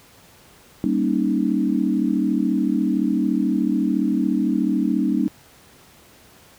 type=chord; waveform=sine; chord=Eb dominant seventh; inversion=first; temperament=equal; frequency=196 / 233.1 / 277.2 / 311.1 Hz; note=G3 / Bb3 / Db4 / Eb4; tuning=0 / 0 / 0 / 0 cents; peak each=-23 dBFS; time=0.84-5.28 s; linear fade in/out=0 ms; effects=pink hiss -50 dBFS RMS until 6.58 s + high-pass 60 Hz 12 dB/octave